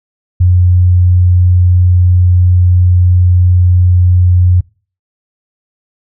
sine tone, 89.7 Hz, F2, 47 cents sharp, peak -4 dBFS, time 0.4-4.61 s, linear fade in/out 10 ms, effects noise-tail reverb RT60 0.4 s tail -25 dB re dry

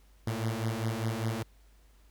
sawtooth beating tone pair, 110 / 115 Hz, A2 / A#2, 0 / -23 cents, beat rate 5 Hz, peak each -29 dBFS, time 0.27-1.43 s, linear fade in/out 5 ms, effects added 50 Hz sine -57 dBFS peak until 2.1 s + pink hiss -67 dBFS RMS until 2.1 s

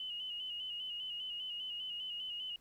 sine tone with vibrato, 2948 Hz, F#7, 7 cents flat, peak -39 dBFS, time 0-2.56 s, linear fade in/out 2 ms, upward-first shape square, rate 5 Hz, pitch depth 46 cents each way, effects pink hiss -70 dBFS RMS until 2.6 s

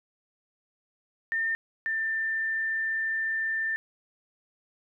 sine tone pair in turn, 1809 / 1787.2 Hz, A6 / A6, +48 / +27 cents, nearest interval unison, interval 21 cents, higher first, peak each -25 / -26 dBFS, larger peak first, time 1.32-1.55 / 1.86-3.76 s, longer second, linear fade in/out 0 ms, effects none

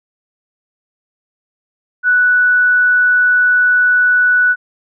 sine tone, 1480 Hz, F#6, in tune, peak -8 dBFS, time 2.03-4.56 s, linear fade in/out 50 ms, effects none

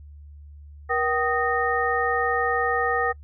sine tone cluster, 477.5 / 768 / 1245 / 1843 Hz, A#4 / G5 / D#6 / A#6, +42 / -36 / +1 / -20 cents, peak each -26 dBFS, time 0.89-3.13 s, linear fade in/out 20 ms, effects noise-tail reverb RT60 0.1 s tail -26 dB re dry + added 73 Hz sine -41 dBFS peak until 3.23 s

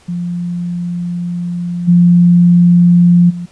sine tone with level steps, 174.61 Hz, F3, in tune, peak -16 / -4 / -20 dBFS, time 0.08-3.46 s, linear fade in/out 10 ms, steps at 1.87 / 3.29 s, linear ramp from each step 20 ms, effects pink hiss -47 dBFS RMS until 3.51 s + resampled to 22050 Hz

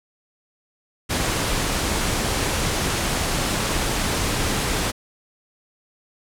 pink low-pass noise, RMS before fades -23 dBFS, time 1.09-4.92 s, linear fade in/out 20 ms, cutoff 11000 Hz, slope 24 dB/octave, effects none

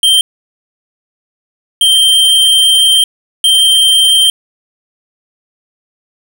square tone bursts at uneven times, 3147 Hz, G7, 6 cents sharp, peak -6 dBFS, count 3, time 0.03-0.21 / 1.81-3.04 / 3.44-4.3 s, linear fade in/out 2 ms, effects none

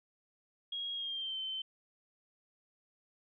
sine tone with pitch glide, 3286 to 3084 Hz, G#7 to G7, -19 to -29 cents, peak -36 dBFS, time 0.72-1.62 s, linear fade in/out 5 ms, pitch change -110 cents, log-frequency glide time 0.94-1.39 s, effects none

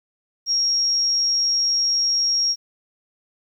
sine tone, 5588 Hz, F8, in tune, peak -17 dBFS, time 0.46-2.56 s, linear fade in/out 50 ms, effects 9-bit

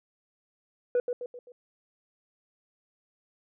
sine tone with echo, 490 Hz, B4, 14 cents flat, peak -19 dBFS, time 0.95-1 s, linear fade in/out 2 ms, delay 130 ms, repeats 4, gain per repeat -7 dB, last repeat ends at 1.52 s, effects tanh soft clip ceiling -21 dBFS

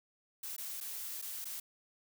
blue noise with dropouts, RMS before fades -42 dBFS, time 0.43-1.6 s, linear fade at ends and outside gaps 5 ms, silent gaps 0.565-0.58 / 0.804-0.809 / 1.217-1.222 / 1.445-1.453 s, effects none

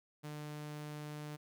sawtooth tone, 149.7 Hz, D3, 33 cents sharp, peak -39 dBFS, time 0.23-1.37 s, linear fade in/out 20 ms, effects none

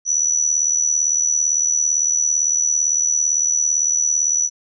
sine tone with amplitude modulation, 5920 Hz, F#8, in tune, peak -12 dBFS, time 0.05-4.5 s, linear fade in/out 50 ms, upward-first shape sine, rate 77.8 Hz, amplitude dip 70%, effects none

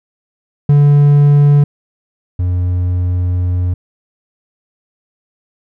triangle tone pair in turn, 144.6 / 89.55 Hz, D3 / F2, -27 / +44 cents, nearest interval minor sixth, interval 829 cents, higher first, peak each -3 / -10 dBFS, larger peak first, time 0.69-1.64 / 2.39-3.74 s, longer second, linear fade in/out 5 ms, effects none

